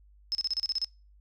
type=tone bursts; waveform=sine; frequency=5190 Hz; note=E8; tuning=28 cents flat; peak=-26 dBFS; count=9; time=0.32-0.845 s; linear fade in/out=0 ms; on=29 ms; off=33 ms; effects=noise-tail reverb RT60 0.3 s tail -23 dB re dry + added 50 Hz sine -55 dBFS peak until 1.2 s